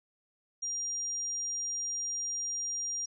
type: tone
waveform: sine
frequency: 5700 Hz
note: F8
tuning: 34 cents sharp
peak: -32 dBFS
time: 0.62-3.06 s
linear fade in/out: 10 ms
effects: none